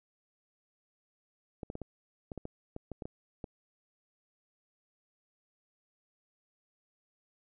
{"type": "clicks", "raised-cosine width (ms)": 2, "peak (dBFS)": -26, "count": 12, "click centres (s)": [1.632, 1.701, 1.754, 1.817, 2.318, 2.377, 2.454, 2.764, 2.917, 3.022, 3.055, 3.442], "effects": []}